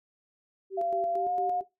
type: tone with tremolo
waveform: sine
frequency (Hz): 385.5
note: G4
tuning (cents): -29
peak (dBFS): -32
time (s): 0.7-1.64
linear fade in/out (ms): 50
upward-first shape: square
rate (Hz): 4.4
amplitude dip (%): 75
type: tone with pitch glide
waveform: sine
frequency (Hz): 686 to 716.4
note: F5 to F5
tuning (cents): -31 to +44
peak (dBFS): -27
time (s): 0.77-1.61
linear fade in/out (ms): 10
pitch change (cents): +75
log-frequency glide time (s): 1.13-1.3
effects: noise-tail reverb RT60 0.2 s tail -17 dB re dry